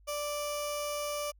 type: tone with notch filter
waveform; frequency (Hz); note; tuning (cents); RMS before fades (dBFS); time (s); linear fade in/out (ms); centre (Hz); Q
15% pulse; 587.3; D5; 0; -35; 0.07-1.32; 20; 1700; 1
effects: added 50 Hz sine -57 dBFS peak until 1.39 s